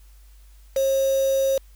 sine tone with quantisation, 540 Hz, C#5, 45 cents flat, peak -18 dBFS, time 0.76-1.58 s, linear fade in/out 5 ms, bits 5, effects added 50 Hz sine -46 dBFS peak until 1.75 s + white hiss -60 dBFS RMS until 1.75 s

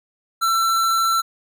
square tone, 1343 Hz, E6, 32 cents sharp, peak -17 dBFS, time 0.41-1.22 s, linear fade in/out 20 ms, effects none

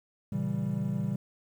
triangle chord, A# diminished seventh, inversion none, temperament equal, 116.54 / 138.59 / 164.81 / 196 Hz, A#2 / C#3 / E3 / G3, 0 / 0 / 0 / 0 cents, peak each -34 / -32 / -33 / -30 dBFS, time 0.32-1.16 s, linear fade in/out 5 ms, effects 10-bit

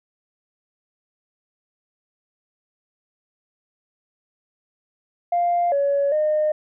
sine tone with pitch steps, 698 / 563 / 611 Hz, F5 / C#5 / D#5, -1 / +27 / -32 cents, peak -16 dBFS, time 5.32-6.52 s, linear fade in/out 5 ms, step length 400 ms, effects tanh soft clip ceiling -13 dBFS

